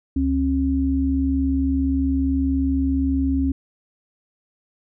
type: tone pair together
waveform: sine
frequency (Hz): 71.36 / 269.7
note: D2 / C#4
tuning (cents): -49 / -47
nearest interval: octave + major seventh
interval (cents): 2302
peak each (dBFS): -22 / -19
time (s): 0.16-3.52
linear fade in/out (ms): 5
effects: none